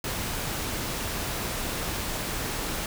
pink noise, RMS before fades -31 dBFS, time 0.04-2.86 s, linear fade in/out 2 ms, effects none

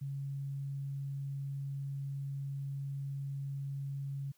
sine tone, 138.59 Hz, C#3, in tune, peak -36 dBFS, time 0.01-4.32 s, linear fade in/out 10 ms, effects white hiss -71 dBFS RMS until 4.37 s

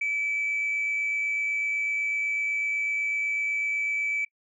sine tone pair together, 2300 / 2408 Hz, D7 / D7, -37 / +43 cents, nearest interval minor second, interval 80 cents, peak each -24 / -36 dBFS, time 0.01-4.25 s, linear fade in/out 5 ms, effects noise-tail reverb RT60 0.1 s tail -23 dB re dry + tanh soft clip ceiling -21 dBFS

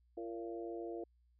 harmonic tone with a mistuned harmonic, 114 Hz, A#2, 38 cents flat, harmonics 3 / 4 / 5 / 6, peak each -43 / -46 / -52 / -49 dBFS, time 0.17-1.04 s, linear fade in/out 5 ms, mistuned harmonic 4, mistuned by +24 cents, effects added 60 Hz sine -68 dBFS peak until 1.39 s

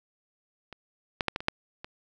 clicks, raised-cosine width 0.3 ms, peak -26 / -10 / -9 / -14 / -21 / -7 / -23 dBFS, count 7, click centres 0.727 / 1.208 / 1.283 / 1.361 / 1.405 / 1.484 / 1.845 s, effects none

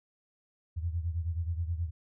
sine beating tone pair, 82.2 / 91.6 Hz, E2 / F#2, -4 / -17 cents, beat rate 9.4 Hz, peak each -31 / -36 dBFS, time 0.76-1.91 s, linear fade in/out 20 ms, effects none

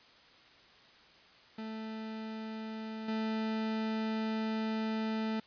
40% pulse tone with level steps, 220 Hz, A3, in tune, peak -38 / -31 dBFS, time 1.58-5.4 s, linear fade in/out 5 ms, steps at 3.08 s, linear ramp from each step 5 ms, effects white hiss -59 dBFS RMS until 5.46 s + resampled to 11025 Hz

